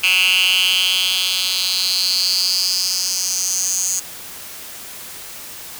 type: tone with high-pass filter sweep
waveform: 10% pulse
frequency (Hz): 185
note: F#3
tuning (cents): 0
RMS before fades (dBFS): -18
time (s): 0.03-4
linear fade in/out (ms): 10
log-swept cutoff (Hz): 2600 to 6800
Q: 5.8
effects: white hiss -34 dBFS RMS until 5.79 s